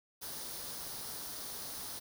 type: noise with comb filter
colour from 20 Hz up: white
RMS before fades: -43 dBFS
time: 0.21-2 s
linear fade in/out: 20 ms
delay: 0.2 ms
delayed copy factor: +0.55
effects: none